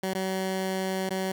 15% pulse tone with dropouts, 189.3 Hz, F#3, 40 cents sharp, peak -21 dBFS, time 0.03-1.32 s, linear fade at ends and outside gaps 5 ms, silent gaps 0.136-0.149 / 1.093-1.106 s, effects none

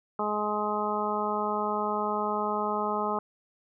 harmonic tone, 210 Hz, G#3, 19 cents sharp, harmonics 1 / 2 / 3 / 4 / 5 / 6, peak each -35 / -33 / -35 / -32 / -33 / -33 dBFS, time 0.19-3.19 s, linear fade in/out 2 ms, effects none

